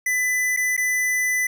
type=tone with dropouts; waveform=square; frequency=2000 Hz; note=B6; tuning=21 cents sharp; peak=-20 dBFS; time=0.06-1.47 s; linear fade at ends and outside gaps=5 ms; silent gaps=0.565-0.571 / 0.767-0.776 s; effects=none